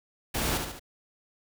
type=noise with echo; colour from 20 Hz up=pink; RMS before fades=-29 dBFS; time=0.34-0.58 s; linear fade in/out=10 ms; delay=72 ms; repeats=3; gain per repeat=-5 dB; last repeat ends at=0.796 s; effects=none